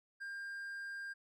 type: tone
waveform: triangle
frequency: 1600 Hz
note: G6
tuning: 35 cents sharp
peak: -40 dBFS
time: 0.2-1.14 s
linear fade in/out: 20 ms
effects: none